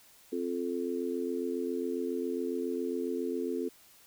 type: harmonic tone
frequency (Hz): 87.31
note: F2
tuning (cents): 0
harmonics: 3 / 4 / 5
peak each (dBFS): -35 / -35 / -35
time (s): 0.32-3.69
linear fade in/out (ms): 10
effects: white hiss -59 dBFS RMS until 4.06 s